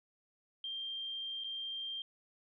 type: tone with dropouts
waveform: sine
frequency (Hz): 3178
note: G7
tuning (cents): +23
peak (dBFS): -38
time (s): 0.64-2.02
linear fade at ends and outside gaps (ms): 2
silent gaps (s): 1.438-1.443
effects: none